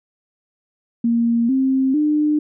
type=tone with pitch steps; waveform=sine; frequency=233.3 / 264.9 / 300.8 Hz; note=A#3 / C4 / D4; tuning=+2 / +22 / +42 cents; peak=-14 dBFS; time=1.04-2.39 s; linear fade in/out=5 ms; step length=450 ms; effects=none